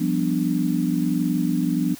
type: chord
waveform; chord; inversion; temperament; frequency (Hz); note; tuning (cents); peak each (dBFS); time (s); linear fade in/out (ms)
sine; G dominant seventh; third; equal; 174.61 / 196 / 246.9 / 293.7; F3 / G3 / B3 / D4; 0 / 0 / 0 / 0; -24 / -28 / -24 / -24; 0-1.95; 10
effects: white hiss -43 dBFS RMS until 1.99 s